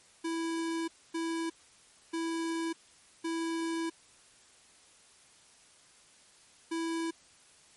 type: tone bursts at uneven times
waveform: square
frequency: 329.6 Hz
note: E4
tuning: in tune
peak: -32 dBFS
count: 5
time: 0.24-0.88 / 1.14-1.5 / 2.13-2.73 / 3.24-3.9 / 6.71-7.11 s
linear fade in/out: 10 ms
effects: white hiss -60 dBFS RMS until 7.76 s + MP3 48 kbps